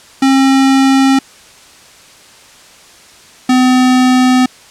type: tone pair in turn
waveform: square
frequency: 268.7 / 254.2 Hz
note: C4 / C4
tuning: +46 / -50 cents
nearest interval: minor second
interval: 96 cents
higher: first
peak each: -7 dBFS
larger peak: neither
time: 0.22-1.19 / 3.49-4.46 s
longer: neither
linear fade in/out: 5 ms
effects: white hiss -40 dBFS RMS until 4.7 s + low-pass 8000 Hz 12 dB/octave